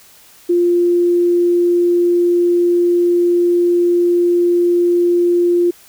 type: tone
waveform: sine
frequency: 349.2 Hz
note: F4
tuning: in tune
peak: -10 dBFS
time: 0.49-5.71 s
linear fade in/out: 10 ms
effects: white hiss -45 dBFS RMS until 5.88 s